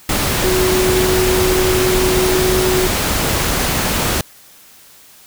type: tone in noise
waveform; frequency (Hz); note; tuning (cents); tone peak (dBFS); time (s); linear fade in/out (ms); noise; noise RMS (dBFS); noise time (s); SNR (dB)
sine; 370; F#4; 0; -14; 0.44-2.87; 2; pink; -17; 0.09-4.21; 0
effects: white hiss -44 dBFS RMS until 5.26 s